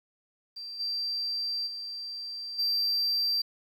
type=tone with level steps; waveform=sine; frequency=4699 Hz; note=D8; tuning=in tune; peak=-37 / -28 / -35 / -22 dBFS; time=0.56-3.42 s; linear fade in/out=10 ms; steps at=0.79 / 1.66 / 2.58 s; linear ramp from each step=20 ms; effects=tanh soft clip ceiling -24 dBFS + 10-bit